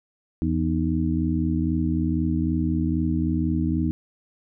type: harmonic tone with a mistuned harmonic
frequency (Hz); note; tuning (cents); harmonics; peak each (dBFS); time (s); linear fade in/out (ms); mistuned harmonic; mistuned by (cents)
82.41; E2; 0; 1 / 2 / 3 / 4; -26 / -26 / -26 / -26; 0.42-3.91; 0; 4; -100
effects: none